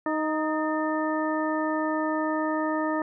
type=harmonic tone with a mistuned harmonic; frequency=311.1 Hz; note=D#4; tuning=in tune; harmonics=1 / 2 / 3 / 4 / 6; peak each=-27 / -30 / -32 / -33 / -35 dBFS; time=0.06-3.02 s; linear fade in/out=2 ms; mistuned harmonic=6; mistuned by=-63 cents; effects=none